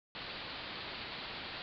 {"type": "low-pass noise", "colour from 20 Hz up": "white", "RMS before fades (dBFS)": -44, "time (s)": [0.15, 1.62], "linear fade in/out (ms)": 0, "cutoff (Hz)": 4600, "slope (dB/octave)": 96, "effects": []}